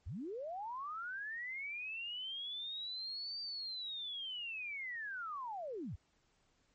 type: linear two-way sweep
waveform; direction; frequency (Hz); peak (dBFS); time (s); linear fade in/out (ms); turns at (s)
sine; up then down; 58.1 to 4673 to 58.1; -40; 0.06-5.96; 10; 3.41
effects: pink hiss -75 dBFS RMS until 6.74 s + MP3 32 kbps